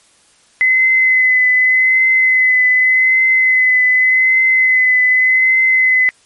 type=tone with vibrato; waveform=sine; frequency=2032 Hz; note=B6; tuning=49 cents sharp; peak=-8 dBFS; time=0.61-6.09 s; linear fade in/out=0 ms; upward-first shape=triangle; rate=0.85 Hz; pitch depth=23 cents each way; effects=white hiss -51 dBFS RMS until 6.25 s + MP3 48 kbps